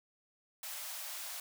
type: high-pass noise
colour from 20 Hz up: white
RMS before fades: -43 dBFS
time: 0.63-1.4 s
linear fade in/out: 2 ms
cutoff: 570 Hz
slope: 96 dB/octave
effects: none